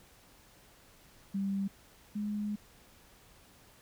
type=tone pair in turn; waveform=sine; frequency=196.5 / 208.4 Hz; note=G3 / G#3; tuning=+4 / +6 cents; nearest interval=minor second; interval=102 cents; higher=second; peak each=-30 / -32 dBFS; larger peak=first; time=1.34-1.68 / 2.15-2.56 s; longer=second; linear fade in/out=10 ms; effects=pink hiss -60 dBFS RMS until 3.81 s